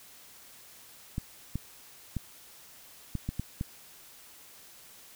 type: clicks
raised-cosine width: 5 ms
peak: -19 dBFS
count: 7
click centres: 1.181 / 1.556 / 2.167 / 3.153 / 3.29 / 3.396 / 3.611 s
effects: white hiss -53 dBFS RMS until 5.15 s